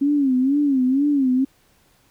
sine tone with vibrato, 272.4 Hz, C#4, 30 cents flat, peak -15 dBFS, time 0.01-1.45 s, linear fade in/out 10 ms, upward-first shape sine, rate 2.1 Hz, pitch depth 130 cents each way, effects pink hiss -59 dBFS RMS until 2.1 s

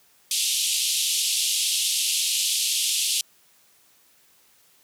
pink band-pass noise, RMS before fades -24 dBFS, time 0.31-3.21 s, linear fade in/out 2 ms, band 2800 to 12000 Hz, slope 48 dB/octave, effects white hiss -59 dBFS RMS until 4.83 s + high-pass 80 Hz 12 dB/octave

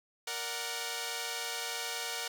5% pulse chord, Bb augmented, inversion none, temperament equal, 466.2 / 587.3 / 740 Hz, Bb4 / D5 / F#5, 0 / 0 / 0 cents, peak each -27 / -32 / -27 dBFS, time 0.27-2.28 s, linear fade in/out 5 ms, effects none

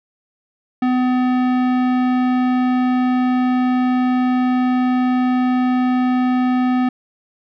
sine tone with tanh clipping, 252.2 Hz, B3, 36 cents sharp, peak -16 dBFS, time 0.82-6.89 s, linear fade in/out 5 ms, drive 17 dB, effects none

